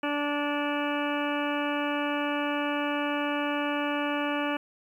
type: harmonic tone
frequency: 291 Hz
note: D4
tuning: 16 cents flat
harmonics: 1 / 2 / 3 / 4 / 5 / 6 / 8 / 9 / 10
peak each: -30 / -33 / -35 / -36 / -37 / -38 / -39 / -40 / -40 dBFS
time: 0.03-4.57 s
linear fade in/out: 5 ms
effects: 10-bit